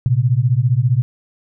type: beating tone pair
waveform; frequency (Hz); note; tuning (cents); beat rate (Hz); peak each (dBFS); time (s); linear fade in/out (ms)
sine; 116.3 / 131.3; A#2 / C3; -4 / +6; 15; -15; 0.06-1.02; 0
effects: none